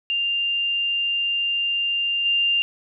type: tone with level steps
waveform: sine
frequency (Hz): 2794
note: F7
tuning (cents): 0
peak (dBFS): -20 / -17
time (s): 0.1-2.62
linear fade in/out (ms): 0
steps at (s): 2.25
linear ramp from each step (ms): 10
effects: none